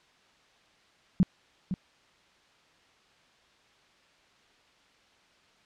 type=tone with echo; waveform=sine; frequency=185 Hz; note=F#3; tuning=in tune; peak=-17 dBFS; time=1.2-1.23 s; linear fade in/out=0 ms; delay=510 ms; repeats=1; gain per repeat=-10 dB; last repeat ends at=1.74 s; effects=white hiss -62 dBFS RMS until 5.65 s + low-pass 4000 Hz 12 dB/octave